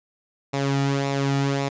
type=tone with flanger; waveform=sawtooth; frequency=138.59 Hz; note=C#3; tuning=in tune; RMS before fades=-23 dBFS; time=0.53-1.69 s; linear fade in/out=10 ms; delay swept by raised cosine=0.63 to 1.93 ms; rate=1.8 Hz; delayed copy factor=-0.55; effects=resampled to 16000 Hz